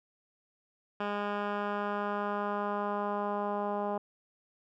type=tone with low-pass filter sweep; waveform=10% pulse; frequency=205 Hz; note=G#3; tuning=22 cents flat; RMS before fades=-33 dBFS; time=1-3.98 s; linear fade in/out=5 ms; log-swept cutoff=2100 to 840 Hz; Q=1.6; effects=none

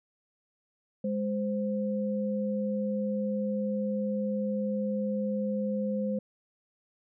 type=tone pair together; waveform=sine; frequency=206 / 519 Hz; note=G#3 / C5; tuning=-14 / -14 cents; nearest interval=octave + major third; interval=1600 cents; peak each=-29 / -32 dBFS; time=1.04-6.19 s; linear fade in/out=5 ms; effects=none

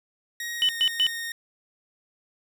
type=tone with pitch glide; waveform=sawtooth; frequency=1883 to 1850.7 Hz; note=A#6 to A#6; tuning=+17 to -13 cents; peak=-27 dBFS; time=0.4-1.32 s; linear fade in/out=2 ms; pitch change=-30 cents; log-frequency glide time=0.57-0.69 s
type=tone bursts; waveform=sine; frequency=2994 Hz; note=F#7; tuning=20 cents sharp; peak=-18 dBFS; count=3; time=0.62-1.067 s; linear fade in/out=0 ms; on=69 ms; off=120 ms
effects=none

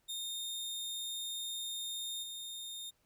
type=tone with level steps; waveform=sawtooth; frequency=3661 Hz; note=A#7; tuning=32 cents flat; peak=-35 / -39 dBFS; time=0.08-2.91 s; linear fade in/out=20 ms; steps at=2.22 s; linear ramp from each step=20 ms; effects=pink hiss -75 dBFS RMS until 3.05 s

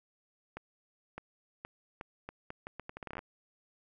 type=accelerating click train; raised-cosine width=0.5 ms; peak=-26 dBFS; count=18; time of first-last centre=0.57-3.191 s; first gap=610 ms; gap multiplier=0.77; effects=none

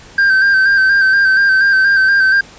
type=tone with vibrato; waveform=triangle; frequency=1569 Hz; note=G6; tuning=1 cent sharp; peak=-6 dBFS; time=0.18-2.41 s; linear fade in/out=5 ms; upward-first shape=square; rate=4.2 Hz; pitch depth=31 cents each way; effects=pink hiss -39 dBFS RMS until 2.58 s + resampled to 16000 Hz

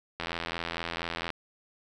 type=click train; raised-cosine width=0.3 ms; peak=-16 dBFS; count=94; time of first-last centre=0.2-1.303 s; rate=84.3 Hz; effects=none

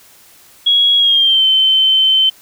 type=tone with pitch glide; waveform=sine; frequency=3322 to 3082 Hz; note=G#7 to G7; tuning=0 to -30 cents; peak=-8 dBFS; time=0.66-2.3 s; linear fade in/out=10 ms; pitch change=-130 cents; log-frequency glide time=0.97-1.45 s; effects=white hiss -45 dBFS RMS until 2.41 s

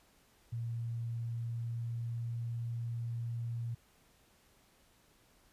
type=tone with pitch glide; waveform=sine; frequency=116.54 to 117.22 Hz; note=A#2 to A#2; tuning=0 to +10 cents; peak=-35 dBFS; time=0.52-3.75 s; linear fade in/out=10 ms; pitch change=+10 cents; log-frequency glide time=1.16-2.38 s; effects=pink hiss -67 dBFS RMS until 5.52 s + resampled to 32000 Hz

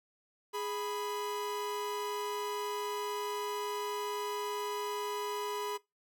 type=tone pair together; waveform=45% pulse; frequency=415.1 / 987.8 Hz; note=G#4 / B5; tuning=-1 / 0 cents; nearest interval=octave + minor third; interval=1501 cents; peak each=-37 / -38 dBFS; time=0.53-5.78 s; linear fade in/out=20 ms; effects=noise-tail reverb RT60 0.2 s tail -21 dB re dry

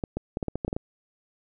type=clicks; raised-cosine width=2 ms; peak=-15 dBFS; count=10; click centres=0.038 / 0.17 / 0.371 / 0.428 / 0.483 / 0.556 / 0.648 / 0.68 / 0.729 / 0.765 s; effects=none

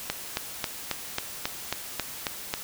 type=click train; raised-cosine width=0.2 ms; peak=-9 dBFS; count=10; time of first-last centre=0.1-2.539 s; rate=3.69 Hz; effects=white hiss -39 dBFS RMS until 2.63 s

